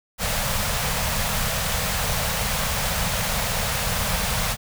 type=band-stop noise; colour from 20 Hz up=pink; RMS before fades=-24 dBFS; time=0.18-4.57 s; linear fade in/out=50 ms; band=210 to 480 Hz; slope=48 dB/octave; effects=none